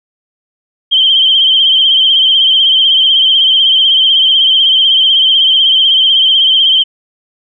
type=tone with vibrato; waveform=sine; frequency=3136 Hz; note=G7; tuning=in tune; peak=-5 dBFS; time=0.91-6.84 s; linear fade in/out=20 ms; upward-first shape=sine; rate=16 Hz; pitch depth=55 cents each way; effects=none